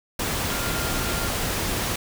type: tone in noise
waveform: sine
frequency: 1396.9 Hz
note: F6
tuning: in tune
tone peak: -34 dBFS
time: 0.51-1.28 s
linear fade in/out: 5 ms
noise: pink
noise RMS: -26 dBFS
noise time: 0.19-1.96 s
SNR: -11 dB
effects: none